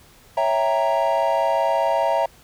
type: chord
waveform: triangle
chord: C# diminished seventh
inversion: none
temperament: equal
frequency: 554.4 / 659.3 / 784 / 932.3 Hz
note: C#5 / E5 / G5 / Bb5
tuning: 0 / 0 / 0 / 0 cents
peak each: -22 / -19 / -24 / -20 dBFS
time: 0.37-2.26 s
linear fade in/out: 5 ms
effects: tanh soft clip ceiling -5 dBFS + pink hiss -51 dBFS RMS until 2.43 s